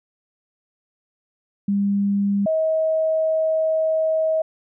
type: tone pair in turn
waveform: sine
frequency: 200.5 / 636.5 Hz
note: G3 / D#5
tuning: +39 / +39 cents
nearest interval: octave + minor sixth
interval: 2000 cents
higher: second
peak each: -17 dBFS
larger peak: neither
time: 1.68-2.46 / 2.46-4.42 s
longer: second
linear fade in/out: 5 ms
effects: none